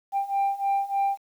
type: beating tone pair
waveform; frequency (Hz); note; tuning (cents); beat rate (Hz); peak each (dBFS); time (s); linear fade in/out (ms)
sine; 790 / 793.3; G5 / G5; +13 / +20; 3.3; -25 / -23; 0.12-1.18; 50
effects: tanh soft clip ceiling -19 dBFS + 9-bit